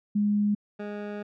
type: tone pair in turn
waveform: sine / 20% pulse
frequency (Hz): 206.8 / 206.8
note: G#3 / G#3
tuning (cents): -7 / -7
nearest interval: unison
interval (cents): 0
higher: neither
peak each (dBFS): -21 / -28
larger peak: first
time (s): 0.15-0.55 / 0.79-1.23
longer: second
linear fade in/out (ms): 10
effects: low-pass 2000 Hz 12 dB/octave